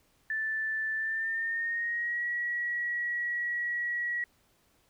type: tone with pitch glide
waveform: sine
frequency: 1760 to 1919.3 Hz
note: A6 to B6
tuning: 0 to -50 cents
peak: -29 dBFS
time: 0.3-4.24 s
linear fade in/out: 2 ms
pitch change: +150 cents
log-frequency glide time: 0.95-2.26 s
effects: pink hiss -68 dBFS RMS until 4.89 s